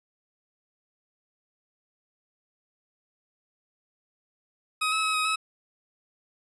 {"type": "tone with pitch steps", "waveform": "20% pulse", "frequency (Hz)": [1263, 1292, 1280, 1262, 1288], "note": ["D#6", "E6", "D#6", "D#6", "E6"], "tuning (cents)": [26, -35, 49, 24, -41], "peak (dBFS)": -19, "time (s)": [4.81, 5.36], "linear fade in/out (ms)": 10, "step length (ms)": 110, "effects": ["resampled to 24000 Hz"]}